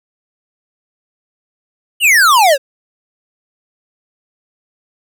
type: exponential sweep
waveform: square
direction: down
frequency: 3020 to 518 Hz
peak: -7 dBFS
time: 2-2.58 s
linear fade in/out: 50 ms
effects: none